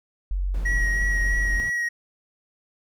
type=tone; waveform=sine; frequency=46.25 Hz; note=F#1; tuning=in tune; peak=-22 dBFS; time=0.31-1.6 s; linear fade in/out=0 ms
type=noise; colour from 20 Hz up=brown; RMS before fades=-35 dBFS; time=0.54-1.7 s; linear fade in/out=5 ms
type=tone with vibrato; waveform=triangle; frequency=1905 Hz; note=A#6; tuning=37 cents sharp; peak=-21 dBFS; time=0.65-1.89 s; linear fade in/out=10 ms; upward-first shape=triangle; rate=3.1 Hz; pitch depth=20 cents each way
effects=none